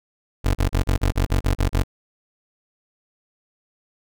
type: tone bursts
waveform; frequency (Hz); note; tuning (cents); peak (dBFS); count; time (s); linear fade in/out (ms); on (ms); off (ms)
25% pulse; 46.93; F#1; +25; -13; 10; 0.44-1.837; 20; 110; 33
effects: none